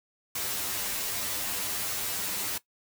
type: noise with comb filter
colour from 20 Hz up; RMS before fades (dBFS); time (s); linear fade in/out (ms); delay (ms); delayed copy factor
white; -32; 0.35-2.58; 5; 10; +0.65
effects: noise-tail reverb RT60 0.1 s tail -17 dB re dry

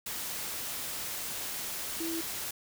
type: tone in noise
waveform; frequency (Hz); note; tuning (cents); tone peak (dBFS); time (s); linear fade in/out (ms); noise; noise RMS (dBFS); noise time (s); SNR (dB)
sine; 329.6; E4; 0; -33; 2-2.21; 5; white; -37; 0.06-2.51; +1
effects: none

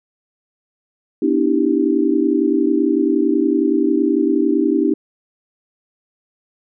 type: chord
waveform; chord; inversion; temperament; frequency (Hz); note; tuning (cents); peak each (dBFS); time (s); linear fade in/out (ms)
sine; E minor seventh; second; equal with one note detuned; 246.9 / 293.7 / 324.5 / 392; B3 / D4 / E4 / G4; 0 / 0 / -27 / 0; -21 / -17 / -18 / -20; 1.22-4.94; 5
effects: none

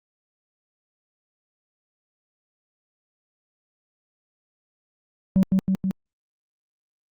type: tone with echo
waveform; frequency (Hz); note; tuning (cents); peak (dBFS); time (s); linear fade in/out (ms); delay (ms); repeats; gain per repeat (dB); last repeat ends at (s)
sine; 190; F#3; +46; -11; 5.36-5.43; 0; 160; 3; -3; 5.91
effects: tanh soft clip ceiling -13 dBFS + Opus 48 kbps

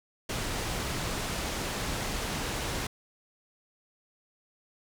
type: low-pass noise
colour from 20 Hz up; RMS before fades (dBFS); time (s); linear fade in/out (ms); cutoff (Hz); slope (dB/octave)
pink; -33; 0.29-2.87; 5; 9100; 12
effects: none

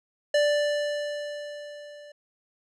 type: tone with level ramp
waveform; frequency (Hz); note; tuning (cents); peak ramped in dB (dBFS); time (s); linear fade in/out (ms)
square; 587.3; D5; 0; -19 to -45; 0.34-2.12; 5
effects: low-pass 6000 Hz 12 dB/octave

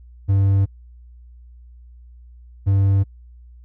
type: tone pair in turn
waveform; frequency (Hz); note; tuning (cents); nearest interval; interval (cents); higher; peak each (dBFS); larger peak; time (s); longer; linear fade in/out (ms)
triangle; 98 / 98; G2 / G2; 0 / 0; unison; 0; neither; -11; neither; 0.28-0.66 / 2.66-3.04; neither; 20
effects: added 60 Hz sine -41 dBFS peak until 3.64 s

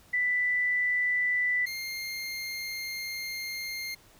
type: tone pair in turn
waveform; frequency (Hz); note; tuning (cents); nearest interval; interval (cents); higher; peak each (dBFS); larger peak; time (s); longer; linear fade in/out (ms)
sine / 25% pulse; 1983 / 2117; B6 / C7; +7 / +20; minor second; 113; second; -24 / -30; first; 0.13-1.66 / 1.66-3.95; second; 10
effects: pink hiss -58 dBFS RMS until 4.19 s

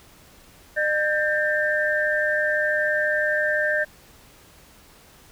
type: tone cluster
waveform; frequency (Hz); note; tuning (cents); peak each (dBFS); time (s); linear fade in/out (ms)
sine; 606 / 1584 / 1803; D#5 / G6 / A6; -46 / +18 / +42; -24; 0.76-3.85; 20
effects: pink hiss -51 dBFS RMS until 5.31 s

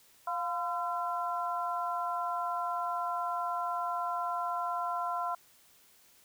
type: tone cluster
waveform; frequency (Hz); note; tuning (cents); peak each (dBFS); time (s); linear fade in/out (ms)
sine; 703 / 1019 / 1355; F5 / C6 / E6; +11 / -46 / +47; -35 / -34 / -37; 0.27-5.35; 5
effects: white hiss -62 dBFS RMS until 6.24 s

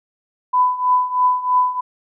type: tone with tremolo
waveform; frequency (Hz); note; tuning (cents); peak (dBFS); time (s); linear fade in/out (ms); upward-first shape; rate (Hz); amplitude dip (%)
sine; 1000; B5; +21; -10; 0.53-1.81; 10; triangle; 3.1; 85
effects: none

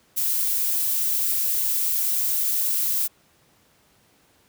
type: noise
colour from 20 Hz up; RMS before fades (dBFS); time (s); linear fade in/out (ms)
violet; -23; 0.16-3.08; 20
effects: pink hiss -60 dBFS RMS until 4.48 s + high-pass 80 Hz 12 dB/octave

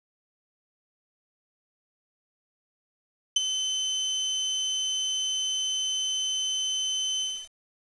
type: tone with ADSR envelope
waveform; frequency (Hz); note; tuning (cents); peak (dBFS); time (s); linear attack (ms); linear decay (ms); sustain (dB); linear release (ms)
30% pulse; 3056; G7; -45; -13; 3.36-7.49; 6; 19; -10; 280
effects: resampled to 22050 Hz + 8-bit

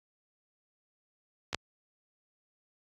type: clicks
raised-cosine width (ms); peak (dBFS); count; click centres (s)
0.2; -17 / -11; 2; 1.53 / 1.546
effects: high-pass 60 Hz 12 dB/octave + AAC 32 kbps

